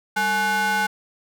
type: ring-modulated tone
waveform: square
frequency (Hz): 324.6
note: E4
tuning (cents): -27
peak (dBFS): -17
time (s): 0.16-0.87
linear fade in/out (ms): 10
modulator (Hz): 1170
effects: none